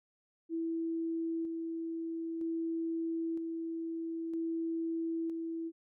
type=tone with tremolo; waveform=sine; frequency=329.2 Hz; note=E4; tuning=2 cents flat; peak=-32 dBFS; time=0.49-5.72 s; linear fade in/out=50 ms; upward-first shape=square; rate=0.52 Hz; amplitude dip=30%; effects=none